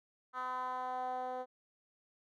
10% pulse tone with band-pass filter sweep, 254 Hz, B3, 49 cents sharp, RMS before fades -39 dBFS, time 0.33-1.46 s, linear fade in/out 50 ms, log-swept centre 1200 to 600 Hz, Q 3.7, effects none

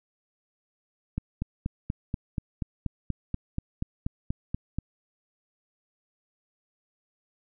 click train, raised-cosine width 5 ms, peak -16 dBFS, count 16, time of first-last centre 1.18-4.786 s, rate 4.16 Hz, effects none

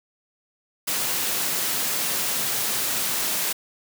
white high-pass noise, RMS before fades -25 dBFS, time 0.87-3.53 s, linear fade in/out 10 ms, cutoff 110 Hz, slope 24 dB/octave, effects none

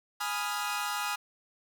sawtooth chord, F half-diminished seventh, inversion first, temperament equal, 830.6 / 987.8 / 1244.5 / 1396.9 Hz, Ab5 / Cb6 / Eb6 / F6, 0 / 0 / 0 / 0 cents, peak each -32 / -35 / -32 / -33 dBFS, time 0.2-1.16 s, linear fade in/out 10 ms, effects none

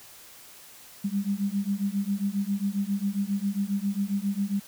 sine beating tone pair, 196 / 203.4 Hz, G3 / G#3, 0 / -36 cents, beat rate 7.4 Hz, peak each -28 dBFS, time 1.04-4.6 s, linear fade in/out 10 ms, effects white hiss -49 dBFS RMS until 4.67 s

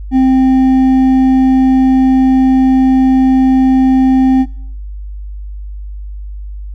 triangle tone with hard clipping, 261.6 Hz, C4, in tune, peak -7 dBFS, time 0.11-4.46 s, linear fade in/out 50 ms, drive 8 dB, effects noise-tail reverb RT60 0.7 s tail -24 dB re dry + added 50 Hz sine -22 dBFS peak until 6.74 s

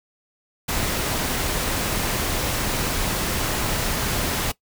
pink noise, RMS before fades -24 dBFS, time 0.68-4.52 s, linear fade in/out 10 ms, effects noise-tail reverb RT60 0.1 s tail -19 dB re dry

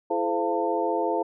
sine tone cluster, 334.1 / 428.2 / 514 / 689 / 896 Hz, E4 / A4 / C5 / F5 / A5, +23 / -47 / -31 / -24 / +31 cents, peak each -29 dBFS, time 0.1-1.23 s, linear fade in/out 10 ms, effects none

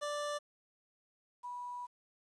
25% pulse / sine tone pair in turn, 587.3 / 978.5 Hz, D5 / B5, 0 / -16 cents, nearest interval major sixth, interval 884 cents, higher second, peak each -32 / -40 dBFS, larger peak first, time 0.01-0.39 / 1.43-1.87 s, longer second, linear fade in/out 20 ms, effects resampled to 22050 Hz + 11-bit

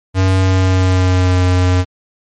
square tone with pitch glide, 94.3 to 90.93 Hz, F#2 to F#2, +33 to -30 cents, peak -10 dBFS, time 0.14-1.85 s, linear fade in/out 50 ms, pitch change -63 cents, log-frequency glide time 0.39-1.43 s, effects low-pass 7000 Hz 12 dB/octave + MP3 48 kbps

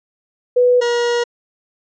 sine / 40% pulse tone pair in turn, 493.7 / 477.4 Hz, B4 / A#4, -1 / +41 cents, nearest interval minor second, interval 58 cents, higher first, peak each -9 / -14 dBFS, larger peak first, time 0.56-0.81 / 0.81-1.24 s, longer second, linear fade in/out 10 ms, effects resampled to 16000 Hz

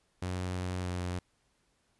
sawtooth tone with pitch glide, 91.1 to 89.53 Hz, F#2 to F2, -26 to +44 cents, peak -29 dBFS, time 0.22-1.19 s, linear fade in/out 5 ms, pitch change -30 cents, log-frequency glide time 0.81-0.9 s, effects pink hiss -73 dBFS RMS until 1.99 s + resampled to 24000 Hz

